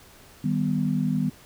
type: chord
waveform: sine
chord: Eb augmented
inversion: none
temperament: equal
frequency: 155.56 / 196 / 246.9 Hz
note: Eb3 / G3 / B3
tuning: 0 / 0 / 0 cents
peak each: -26 dBFS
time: 0.44-1.3 s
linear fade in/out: 5 ms
effects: pink hiss -51 dBFS RMS until 1.45 s